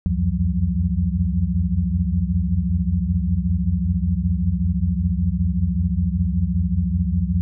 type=tone cluster; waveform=sine; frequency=68 / 85.4 / 90.6 / 170.6 / 184.4 Hz; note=C#2 / F2 / F#2 / F3 / F#3; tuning=-33 / -38 / -36 / -40 / -6 cents; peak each=-24 dBFS; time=0.06-7.41 s; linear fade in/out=0 ms; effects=none